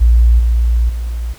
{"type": "tone with level steps", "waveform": "sine", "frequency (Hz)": 58.27, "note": "A#1", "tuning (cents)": 0, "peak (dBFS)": [-5, -9, -17], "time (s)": [0, 1.34], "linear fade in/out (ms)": 20, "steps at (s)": [0.39, 0.89], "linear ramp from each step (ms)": 5, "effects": ["pink hiss -41 dBFS RMS until 1.38 s"]}